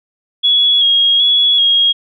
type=tone with vibrato; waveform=sine; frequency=3323 Hz; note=G#7; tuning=in tune; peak=-8 dBFS; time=0.43-1.93 s; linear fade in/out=20 ms; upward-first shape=square; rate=1.3 Hz; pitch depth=26 cents each way; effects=none